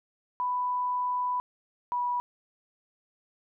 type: tone pair in turn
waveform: sine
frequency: 992 / 977.2 Hz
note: B5 / B5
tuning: +7 / -19 cents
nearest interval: unison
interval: 26 cents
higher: first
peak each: -26 dBFS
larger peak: neither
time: 0.4-1.4 / 1.92-2.2 s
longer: first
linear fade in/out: 0 ms
effects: none